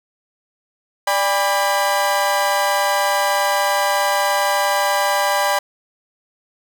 30% pulse chord, G major, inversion second, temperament equal with one note detuned, 587.3 / 804.6 / 987.8 Hz, D5 / G5 / B5, 0 / +45 / 0 cents, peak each -18 / -17 / -18 dBFS, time 1.07-5.59 s, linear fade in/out 5 ms, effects none

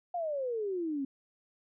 sine exponential sweep, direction down, 721 to 264.4 Hz, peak -31 dBFS, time 0.14-1.05 s, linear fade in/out 5 ms, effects none

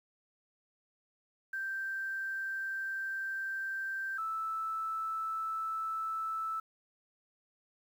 sine tone pair in turn, 1568 / 1315.7 Hz, G6 / E6, 0 / -4 cents, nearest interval minor third, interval 304 cents, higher first, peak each -34 / -33 dBFS, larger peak second, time 1.53-4.18 / 4.18-6.6 s, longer first, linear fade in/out 5 ms, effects 10-bit

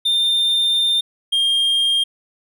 triangle tone pair in turn, 3608 / 3214 Hz, A7 / G7, +43 / +43 cents, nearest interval major second, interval 200 cents, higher first, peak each -13 dBFS, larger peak neither, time 0.05-1.01 / 1.32-2.04 s, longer first, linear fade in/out 10 ms, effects none

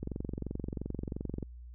click train, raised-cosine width 3 ms, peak -23 dBFS, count 33, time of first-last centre 0.03-1.427 s, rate 22.9 Hz, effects added 60 Hz sine -45 dBFS peak until 1.74 s

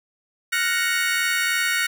35% pulse chord, Gb major seventh, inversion third, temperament equal, 1396.9 / 1480 / 1864.7 / 2217 Hz, F6 / Gb6 / Bb6 / Db7, 0 / 0 / 0 / 0 cents, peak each -26 / -24 / -23 / -24 dBFS, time 0.52-1.87 s, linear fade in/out 10 ms, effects none

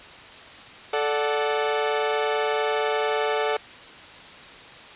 sawtooth chord, D major, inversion second, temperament equal with one note detuned, 437.7 / 587.3 / 740 Hz, A4 / D5 / F#5, -9 / 0 / 0 cents, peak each -20 / -24 / -25 dBFS, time 0.93-3.57 s, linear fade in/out 5 ms, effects white hiss -43 dBFS RMS until 4.95 s + resampled to 8000 Hz

